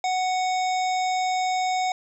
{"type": "harmonic tone", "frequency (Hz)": 741, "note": "F#5", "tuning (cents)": 2, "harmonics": [1, 3, 5, 7, 9, 10], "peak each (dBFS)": [-22, -32, -36, -39, -41, -42], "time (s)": [0.04, 1.92], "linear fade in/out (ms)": 2, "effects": ["10-bit"]}